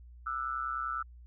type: tone with amplitude modulation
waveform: sine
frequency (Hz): 1327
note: E6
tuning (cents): +11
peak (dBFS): -28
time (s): 0.26-1.03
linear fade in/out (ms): 10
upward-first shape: sine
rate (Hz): 130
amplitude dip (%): 90
effects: added 60 Hz sine -49 dBFS peak until 1.26 s